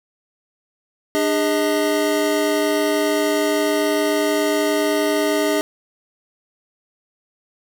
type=tone cluster; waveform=square; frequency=297.9 / 407.7 / 630 Hz; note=D4 / G#4 / D#5; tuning=+25 / -32 / +21 cents; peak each=-22 dBFS; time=1.15-5.61 s; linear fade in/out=0 ms; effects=none